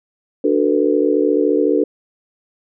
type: chord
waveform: sine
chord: B minor seventh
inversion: first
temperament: just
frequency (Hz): 296.3 / 370.4 / 444.5 / 493.9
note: D4 / F#4 / A4 / B4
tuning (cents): +15 / +2 / +18 / 0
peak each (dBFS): -17 / -19 / -17 / -20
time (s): 0.44-1.84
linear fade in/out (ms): 5
effects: none